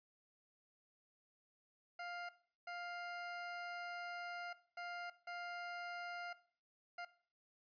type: tone bursts at uneven times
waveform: 20% pulse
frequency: 701 Hz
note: F5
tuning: 6 cents sharp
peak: -40 dBFS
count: 5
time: 1.99-2.29 / 2.67-4.53 / 4.77-5.1 / 5.27-6.33 / 6.98-7.05 s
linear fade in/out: 5 ms
effects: noise-tail reverb RT60 0.5 s tail -17 dB re dry + resampled to 11025 Hz